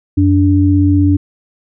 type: tone pair together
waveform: sine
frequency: 91.4 / 290 Hz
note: F#2 / D4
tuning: -21 / -22 cents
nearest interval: octave + minor sixth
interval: 1999 cents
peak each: -10 dBFS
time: 0.17-1.17 s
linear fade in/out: 10 ms
effects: none